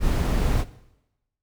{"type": "noise", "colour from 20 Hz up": "brown", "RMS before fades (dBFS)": -21, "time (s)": [0, 0.65], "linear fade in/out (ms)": 50, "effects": ["noise-tail reverb RT60 0.9 s tail -17 dB re dry"]}